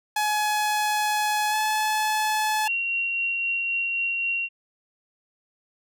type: tone with pitch glide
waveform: sawtooth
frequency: 845 to 859.3 Hz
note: G#5 to A5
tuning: +30 to -41 cents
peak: -18 dBFS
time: 0.16-2.68 s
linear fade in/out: 5 ms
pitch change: +29 cents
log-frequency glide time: 1.5-1.55 s
type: tone with tremolo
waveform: sine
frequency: 2748 Hz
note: F7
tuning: 29 cents flat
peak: -22 dBFS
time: 2.65-4.49 s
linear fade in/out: 50 ms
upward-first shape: triangle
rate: 3.8 Hz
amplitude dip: 25%
effects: none